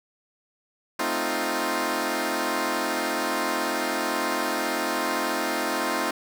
10% pulse chord, F dominant seventh, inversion first, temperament equal, 220 / 261.6 / 311.1 / 349.2 Hz, A3 / C4 / Eb4 / F4, 0 / 0 / 0 / 0 cents, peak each -25 / -22 / -21 / -21 dBFS, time 0.99-6.11 s, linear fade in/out 5 ms, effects none

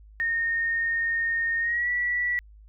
sine tone with pitch glide, 1841 to 1950.5 Hz, A#6 to B6, -22 to -22 cents, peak -23 dBFS, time 0.2-2.39 s, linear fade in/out 0 ms, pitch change +100 cents, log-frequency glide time 1.6-1.89 s, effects added 52 Hz sine -47 dBFS peak until 2.68 s

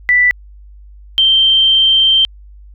sine tone pair in turn, 1975.5 / 3136 Hz, B6 / G7, 0 / 0 cents, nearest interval minor sixth, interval 800 cents, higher second, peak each -7 dBFS, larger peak neither, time 0.09-0.31 / 1.18-2.25 s, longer second, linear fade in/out 0 ms, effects added 50 Hz sine -35 dBFS peak until 2.74 s

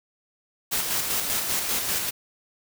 white noise with tremolo, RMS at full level -25 dBFS, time 0.71-2.11 s, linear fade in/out 20 ms, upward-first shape square, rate 5.1 Hz, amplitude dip 35%, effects none

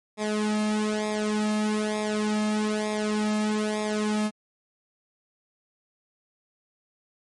sawtooth tone with flanger, 212.6 Hz, G#3, 41 cents sharp, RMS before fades -26 dBFS, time 0.17-4.31 s, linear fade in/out 50 ms, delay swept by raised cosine 0.67 to 2.07 ms, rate 1.1 Hz, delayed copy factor -0.9, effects low-pass 12000 Hz 12 dB/octave + MP3 48 kbps

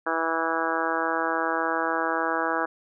harmonic tone, 163.5 Hz, E3, 14 cents flat, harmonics 2 / 3 / 4 / 5 / 6 / 7 / 8 / 9 / 10, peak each -32 / -32 / -32 / -32 / -32 / -32 / -32 / -32 / -32 dBFS, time 0.06-2.66 s, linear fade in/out 10 ms, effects none

